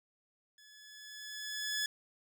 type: tone with level ramp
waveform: 15% pulse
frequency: 1709 Hz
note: G#6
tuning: 49 cents sharp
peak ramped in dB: -52 to -25 dBFS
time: 0.58-1.86 s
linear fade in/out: 2 ms
effects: none